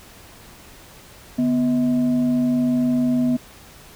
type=tone with frequency modulation; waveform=sine; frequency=246.9 Hz; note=B3; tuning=in tune; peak=-16 dBFS; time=1.38-3.37 s; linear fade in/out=10 ms; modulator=393 Hz; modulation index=0.36; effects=pink hiss -45 dBFS RMS until 3.95 s